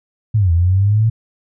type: linear two-way sweep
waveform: sine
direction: down then up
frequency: 114.1 to 82.3 to 114.1 Hz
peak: -10 dBFS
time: 0.34-1.1 s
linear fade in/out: 10 ms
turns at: 0.52 s
effects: none